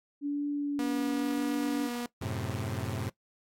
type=tone with vibrato; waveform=sine; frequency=286.7 Hz; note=D4; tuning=42 cents flat; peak=-28 dBFS; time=0.21-1.9 s; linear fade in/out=50 ms; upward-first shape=triangle; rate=0.93 Hz; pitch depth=20 cents each way
type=tone; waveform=sawtooth; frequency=241.1 Hz; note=B3; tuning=41 cents flat; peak=-29 dBFS; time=0.79-2.06 s; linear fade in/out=0 ms
type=chord; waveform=sawtooth; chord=F# diminished; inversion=none; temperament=equal; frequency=92.5 / 110 / 130.81 Hz; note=F#2 / A2 / C3; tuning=0 / 0 / 0 cents; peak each=-33 / -32 / -33 dBFS; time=2.21-3.1 s; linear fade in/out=10 ms
effects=noise-tail reverb RT60 0.1 s tail -19 dB re dry + AAC 64 kbps